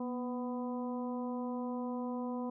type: harmonic tone with a mistuned harmonic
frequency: 249.5 Hz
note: B3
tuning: 18 cents sharp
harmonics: 1 / 2 / 3 / 4 / 5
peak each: -36 / -42 / -47 / -45 / -59 dBFS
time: 0-2.5 s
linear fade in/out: 5 ms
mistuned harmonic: 1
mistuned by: -44 cents
effects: none